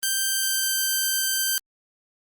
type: tone with pitch glide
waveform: 5% pulse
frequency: 1568 to 1558.1 Hz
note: G6 to G6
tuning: 0 to -11 cents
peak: -11 dBFS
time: 0.03-1.58 s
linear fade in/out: 0 ms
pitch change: -11 cents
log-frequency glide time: 0.27-0.77 s
effects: Opus 24 kbps